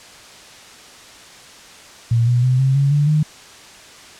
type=tone with pitch steps; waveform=sine; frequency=116.5 / 121.87 / 127.49 / 133.36 / 139.51 / 145.94 / 152.66 Hz; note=A#2 / B2 / C3 / C3 / C#3 / D3 / D#3; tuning=-1 / -23 / -45 / +33 / +11 / -11 / -33 cents; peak=-12 dBFS; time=2.11-3.23 s; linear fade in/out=5 ms; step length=160 ms; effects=white hiss -41 dBFS RMS until 4.19 s + low-pass 7000 Hz 12 dB/octave